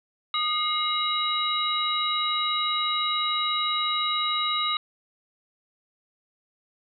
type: tone cluster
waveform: sine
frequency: 1234 / 2132 / 2892 / 3843 Hz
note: D#6 / C7 / F#7 / B7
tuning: -15 / +32 / -40 / -48 cents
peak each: -27 / -33 / -34 / -26 dBFS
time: 0.34-4.77 s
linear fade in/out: 2 ms
effects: none